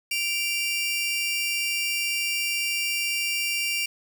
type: tone pair together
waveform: sawtooth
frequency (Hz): 2346 / 2782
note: D7 / F7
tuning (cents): -2 / -7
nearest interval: minor third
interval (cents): 295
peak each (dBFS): -24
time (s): 0.11-3.86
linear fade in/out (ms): 5
effects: 8-bit